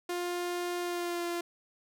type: tone with pitch glide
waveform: sawtooth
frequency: 352.4 to 345.3 Hz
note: F4 to F4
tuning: +16 to -20 cents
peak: -28 dBFS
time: 0.09-1.41 s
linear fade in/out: 5 ms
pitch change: -36 cents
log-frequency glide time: 0.8-1.25 s
effects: none